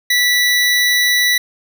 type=tone; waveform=25% pulse; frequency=1963 Hz; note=B6; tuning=11 cents flat; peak=-8 dBFS; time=0.1-1.38 s; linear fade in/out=5 ms; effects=none